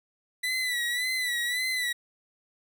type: tone with vibrato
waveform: 30% pulse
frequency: 1975.5 Hz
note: B6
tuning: in tune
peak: -24 dBFS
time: 0.43-1.93 s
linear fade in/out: 10 ms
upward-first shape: sine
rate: 1.8 Hz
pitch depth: 65 cents each way
effects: none